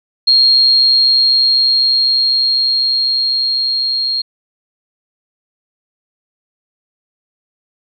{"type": "tone with level ramp", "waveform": "sine", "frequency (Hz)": 4244, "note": "C8", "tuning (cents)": 24, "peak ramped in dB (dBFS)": [-6, -14], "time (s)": [0.27, 4.22], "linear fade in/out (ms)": 10, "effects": []}